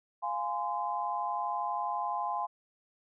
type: chord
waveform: sine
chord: F minor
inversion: none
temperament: equal with one note detuned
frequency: 698.5 / 830.6 / 1031.5 Hz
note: F5 / Ab5 / C6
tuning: 0 / 0 / -25 cents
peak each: -37 / -34 / -34 dBFS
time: 0.22-2.47 s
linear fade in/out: 20 ms
effects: none